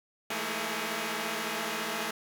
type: tone cluster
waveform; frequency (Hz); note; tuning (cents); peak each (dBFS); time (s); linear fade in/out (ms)
5% pulse; 168.9 / 211.7 / 226.2 / 323.1 / 414; E3 / G#3 / A3 / E4 / G#4; +42 / +33 / +48 / -35 / -5; -31 / -27 / -24 / -28 / -27; 0.3-2.11; 5
effects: none